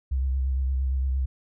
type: tone with vibrato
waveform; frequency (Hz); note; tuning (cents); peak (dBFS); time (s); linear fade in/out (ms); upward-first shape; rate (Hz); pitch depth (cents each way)
sine; 65.9; C2; +13; -22; 0.11-1.26; 10; triangle; 8.7; 50
effects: none